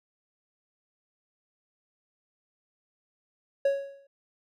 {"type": "tone with exponential decay", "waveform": "triangle", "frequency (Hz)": 554.4, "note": "C#5", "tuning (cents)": 0, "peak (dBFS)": -17, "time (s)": [3.65, 4.07], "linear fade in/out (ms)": 5, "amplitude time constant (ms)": 91, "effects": []}